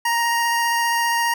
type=tone with vibrato; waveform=25% pulse; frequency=936 Hz; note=A#5; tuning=7 cents sharp; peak=-14 dBFS; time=0.05-1.34 s; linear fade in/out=5 ms; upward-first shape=sine; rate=15 Hz; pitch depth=10 cents each way; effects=none